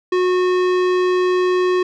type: tone with tanh clipping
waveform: sine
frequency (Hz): 364.6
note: F#4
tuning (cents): -25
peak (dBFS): -16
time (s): 0.12-1.83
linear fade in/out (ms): 5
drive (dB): 18
effects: none